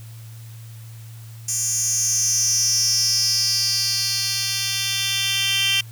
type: tone with high-pass filter sweep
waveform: 10% pulse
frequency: 392 Hz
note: G4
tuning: in tune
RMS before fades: -21 dBFS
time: 1.48-5.81 s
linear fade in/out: 5 ms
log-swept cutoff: 7200 to 3100 Hz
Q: 6.7
effects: added 113 Hz sine -36 dBFS peak until 5.91 s + white hiss -49 dBFS RMS until 5.91 s